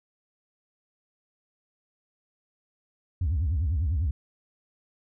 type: tone with vibrato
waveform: sine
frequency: 78.2 Hz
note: D#2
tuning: 9 cents sharp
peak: -21 dBFS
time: 3.21-4.11 s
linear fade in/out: 5 ms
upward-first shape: sine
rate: 10 Hz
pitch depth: 300 cents each way
effects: tanh soft clip ceiling -21 dBFS